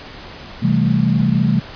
sine chord, A minor seventh, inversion first, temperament equal, 130.81 / 164.81 / 196 / 220 Hz, C3 / E3 / G3 / A3, 0 / 0 / 0 / 0 cents, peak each -18 dBFS, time 0.62-1.6 s, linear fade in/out 10 ms, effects pink hiss -35 dBFS RMS until 1.75 s + resampled to 11025 Hz

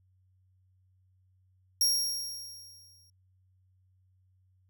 sawtooth tone with exponential decay, 5588 Hz, F8, in tune, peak -19 dBFS, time 1.81-3.1 s, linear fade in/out 2 ms, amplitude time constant 280 ms, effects added 93 Hz sine -64 dBFS peak until 4.69 s

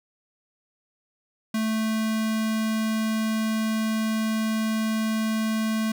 square tone with notch filter, 220 Hz, A3, in tune, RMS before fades -25 dBFS, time 1.54-5.92 s, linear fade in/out 5 ms, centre 550 Hz, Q 1.6, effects none

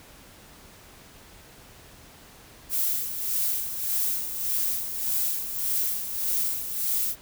violet noise with tremolo, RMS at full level -25 dBFS, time 2.69-7.16 s, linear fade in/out 50 ms, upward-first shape sine, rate 1.7 Hz, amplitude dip 60%, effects pink hiss -50 dBFS RMS until 7.21 s

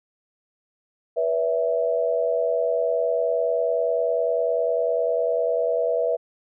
sine tone cluster, 486.2 / 566 / 656 Hz, B4 / C#5 / E5, -27 / +36 / -9 cents, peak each -23 / -28 / -23 dBFS, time 1.16-6.17 s, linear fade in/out 20 ms, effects none

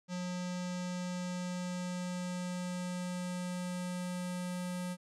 square tone with low-pass filter sweep, 179.8 Hz, F#3, 49 cents flat, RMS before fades -38 dBFS, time 0.08-4.97 s, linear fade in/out 50 ms, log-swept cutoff 6500 to 10000 Hz, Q 2.1, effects none

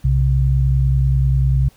sine tone pair together, 62.89 / 133.1 Hz, B1 / C3, +32 / +30 cents, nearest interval octave + minor second, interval 1298 cents, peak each -15 dBFS, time 0.04-1.69 s, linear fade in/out 10 ms, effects pink hiss -53 dBFS RMS until 1.76 s

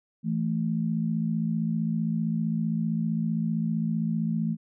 sine tone pair together, 165.41 / 220.8 Hz, E3 / A3, +6 / +6 cents, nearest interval perfect fourth, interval 500 cents, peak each -27 dBFS, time 0.23-4.57 s, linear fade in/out 50 ms, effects none

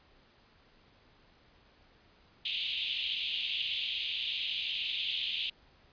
white band-pass noise, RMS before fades -35 dBFS, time 2.45-5.5 s, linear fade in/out 5 ms, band 2700 to 3600 Hz, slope 48 dB/octave, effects pink hiss -63 dBFS RMS until 5.92 s + resampled to 11025 Hz

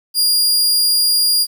sawtooth tone, 4829 Hz, D8, 47 cents sharp, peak -9 dBFS, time 0.14-1.47 s, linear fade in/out 50 ms, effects 8-bit

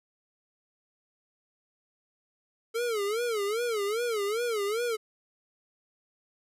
square tone with vibrato, 440 Hz, A4, in tune, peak -28 dBFS, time 2.74-4.97 s, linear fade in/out 20 ms, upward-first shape sine, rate 2.5 Hz, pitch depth 170 cents each way, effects resampled to 32000 Hz

